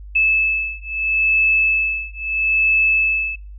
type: beating tone pair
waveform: sine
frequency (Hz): 2613 / 2613.76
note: E7 / E7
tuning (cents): -16 / -15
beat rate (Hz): 0.76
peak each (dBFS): -18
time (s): 0.15-3.36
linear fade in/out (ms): 10
effects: noise-tail reverb RT60 0.3 s tail -18 dB re dry + added 50 Hz sine -33 dBFS peak until 3.58 s